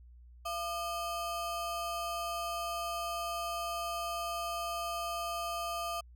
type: ring-modulated tone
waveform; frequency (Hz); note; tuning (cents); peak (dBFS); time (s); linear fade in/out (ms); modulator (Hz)
square; 945; A#5; +23; -32; 0.45-6.01; 10; 264
effects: added 60 Hz sine -52 dBFS peak until 6.15 s